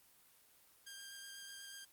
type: tone with vibrato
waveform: 10% pulse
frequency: 1600 Hz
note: G6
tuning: 35 cents sharp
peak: -40 dBFS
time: 0.86-1.85 s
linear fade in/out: 10 ms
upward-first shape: square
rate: 8.1 Hz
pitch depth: 8 cents each way
effects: white hiss -67 dBFS RMS until 1.92 s + Opus 24 kbps